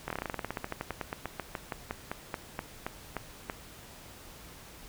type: slowing click train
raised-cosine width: 0.5 ms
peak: -18 dBFS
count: 30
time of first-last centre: 0.08-3.499 s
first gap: 23 ms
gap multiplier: 1.1
effects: pink hiss -50 dBFS RMS until 4.88 s